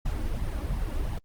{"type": "noise with flanger", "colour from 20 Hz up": "brown", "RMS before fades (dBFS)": -29, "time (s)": [0.05, 1.19], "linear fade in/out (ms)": 10, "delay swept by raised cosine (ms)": [0.99, 3.59], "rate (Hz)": 2.8, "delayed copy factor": 0.65, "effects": ["Opus 48 kbps"]}